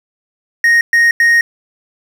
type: tone bursts at uneven times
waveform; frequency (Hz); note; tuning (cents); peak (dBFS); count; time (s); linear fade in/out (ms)
triangle; 1864.7; A#6; 0; -5; 3; 0.64-0.81 / 0.93-1.11 / 1.2-1.41; 2
effects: 7-bit